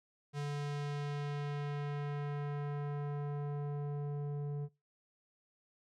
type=tone with low-pass filter sweep; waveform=square; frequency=144.9 Hz; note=D3; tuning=23 cents flat; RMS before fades=-38 dBFS; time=0.33-4.69 s; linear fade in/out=50 ms; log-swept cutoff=7400 to 440 Hz; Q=0.74; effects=noise-tail reverb RT60 0.3 s tail -26 dB re dry